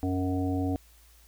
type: harmonic tone with a mistuned harmonic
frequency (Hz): 92.5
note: F#2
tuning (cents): 0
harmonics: 1 / 3 / 5 / 7 / 8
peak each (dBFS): -30 / -28 / -38 / -41 / -38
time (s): 0.03-0.76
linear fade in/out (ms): 0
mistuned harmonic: 7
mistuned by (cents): -25
effects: added 57 Hz sine -56 dBFS peak until 1.27 s + white hiss -60 dBFS RMS until 1.27 s